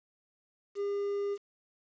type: tone with quantisation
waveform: triangle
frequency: 403.7 Hz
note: G#4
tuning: 49 cents flat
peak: -28 dBFS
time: 0.75-1.38 s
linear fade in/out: 50 ms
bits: 9
effects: resampled to 16000 Hz